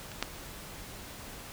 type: clicks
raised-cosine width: 0.2 ms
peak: -27 / -11 dBFS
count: 2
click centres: 0.117 / 0.226 s
effects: pink hiss -45 dBFS RMS until 1.52 s

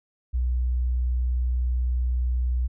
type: tone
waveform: sine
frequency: 61.74 Hz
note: B1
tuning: in tune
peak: -21 dBFS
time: 0.33-2.68 s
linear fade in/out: 20 ms
effects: none

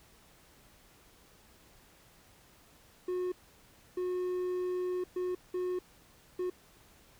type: tone bursts at uneven times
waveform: triangle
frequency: 362.9 Hz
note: F#4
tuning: 34 cents flat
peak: -29 dBFS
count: 5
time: 3.08-3.32 / 3.97-5.04 / 5.16-5.35 / 5.54-5.79 / 6.39-6.5 s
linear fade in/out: 5 ms
effects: pink hiss -61 dBFS RMS until 7.19 s

